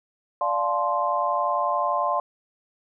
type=chord; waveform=sine; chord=D minor seventh; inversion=none; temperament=equal with one note detuned; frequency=587.3 / 698.5 / 864.9 / 1046.5 Hz; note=D5 / F5 / A5 / C6; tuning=0 / 0 / -30 / 0 cents; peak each=-28 / -27 / -29 / -24 dBFS; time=0.41-2.2 s; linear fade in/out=2 ms; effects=none